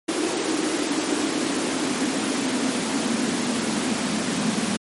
pink noise with high-pass filter sweep, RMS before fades -24 dBFS, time 0.08-4.77 s, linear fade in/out 10 ms, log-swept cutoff 320 to 210 Hz, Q 5.5, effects MP3 48 kbps

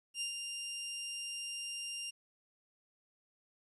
20% pulse tone with ADSR envelope, 2794 Hz, F7, in tune, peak -30 dBFS, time 0.14-2.11 s, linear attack 71 ms, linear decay 110 ms, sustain -5 dB, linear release 16 ms, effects resampled to 32000 Hz + 12-bit

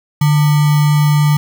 sine tone with sample-and-hold, 148.3 Hz, D3, 17 cents sharp, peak -8 dBFS, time 0.21-1.37 s, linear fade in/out 5 ms, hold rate 1050 Hz, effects none

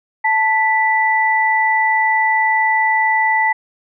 sine tone pair together, 880 / 1975.5 Hz, A5 / B6, 0 / 0 cents, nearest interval octave + major second, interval 1400 cents, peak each -15 dBFS, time 0.24-3.53 s, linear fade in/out 10 ms, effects none

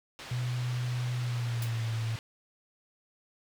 white low-pass noise, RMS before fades -45 dBFS, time 0.19-2.19 s, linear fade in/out 0 ms, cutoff 3700 Hz, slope 12 dB/octave
sine tone with pitch glide, 123.47 to 112.57 Hz, B2 to A2, 0 to +40 cents, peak -29 dBFS, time 0.31-2.16 s, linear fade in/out 5 ms, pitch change -160 cents, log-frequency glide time 1.17-1.91 s
white noise with exponential decay, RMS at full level -36 dBFS, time 1.62-1.74 s, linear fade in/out 5 ms, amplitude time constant 25 ms
effects none

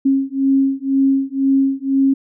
sine beating tone pair, 270 / 272 Hz, C#4 / C#4, -45 / -33 cents, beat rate 2 Hz, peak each -16 dBFS, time 0.05-2.14 s, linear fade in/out 10 ms, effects none

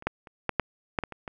clicks, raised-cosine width 0.5 ms, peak -28 / -10 / -30 / -10 / -7 / -10 / -16 / -24 / -21 dBFS, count 9, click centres 0.024 / 0.07 / 0.272 / 0.493 / 0.597 / 0.988 / 1.037 / 1.123 / 1.278 s, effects none

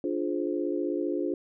sine chord, D half-diminished seventh, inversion none, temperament equal with one note detuned, 293.7 / 349.2 / 421.1 / 523.3 Hz, D4 / F4 / Ab4 / C5, 0 / 0 / +24 / 0 cents, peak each -31 / -30 / -34 / -36 dBFS, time 0.04-1.34 s, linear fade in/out 2 ms, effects none

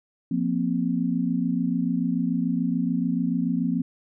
sine chord, F suspended fourth, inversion none, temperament equal with one note detuned, 174.61 / 234.7 / 261.6 Hz, F3 / Bb3 / C4, 0 / +12 / 0 cents, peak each -26 dBFS, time 0.31-3.82 s, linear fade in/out 5 ms, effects none

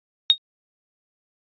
sine tone with exponential decay, 3729 Hz, A#7, in tune, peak -6 dBFS, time 0.3-0.38 s, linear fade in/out 0 ms, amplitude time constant 16 ms, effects resampled to 11025 Hz

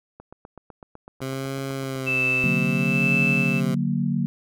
click train, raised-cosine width 1 ms, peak -27 dBFS, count 16, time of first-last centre 0.2-2.084 s, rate 7.96 Hz
15% pulse tone with vibrato, 132 Hz, C3, 16 cents sharp, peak -21 dBFS, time 1.21-3.75 s, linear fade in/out 10 ms, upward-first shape sine, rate 0.62 Hz, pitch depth 50 cents each way
sine tone with tremolo, 2637 Hz, E7, in tune, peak -19 dBFS, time 2.06-3.61 s, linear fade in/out 20 ms, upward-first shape sine, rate 1.1 Hz, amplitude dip 60%
sine chord, D augmented, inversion none, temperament equal, 146.83 / 185 / 233.1 Hz, D3 / F#3 / A#3, 0 / 0 / 0 cents, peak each -25 / -25 / -25 dBFS, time 2.44-4.26 s, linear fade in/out 0 ms
effects none

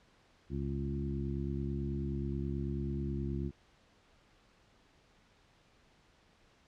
harmonic tone with a mistuned harmonic, 69.3 Hz, C#2, in tune, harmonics 1 / 2 / 3 / 4 / 5, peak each -38 / -38 / -40 / -44 / -42 dBFS, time 0.49-3.52 s, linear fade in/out 50 ms, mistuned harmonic 1, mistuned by +25 cents, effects pink hiss -66 dBFS RMS until 6.67 s + low-pass 5000 Hz 12 dB/octave

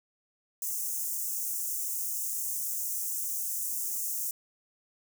white high-pass noise, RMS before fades -33 dBFS, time 0.62-4.31 s, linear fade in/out 2 ms, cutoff 6100 Hz, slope 48 dB/octave, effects none

